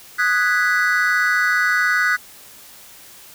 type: chord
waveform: triangle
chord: G# minor seventh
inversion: second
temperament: equal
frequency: 1244.5 / 1480 / 1661.2 / 1975.5 Hz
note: D#6 / F#6 / G#6 / B6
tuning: 0 / 0 / 0 / 0 cents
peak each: -22 / -16 / -21 / -20 dBFS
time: 0.18-2.17 s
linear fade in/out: 20 ms
effects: white hiss -43 dBFS RMS until 3.34 s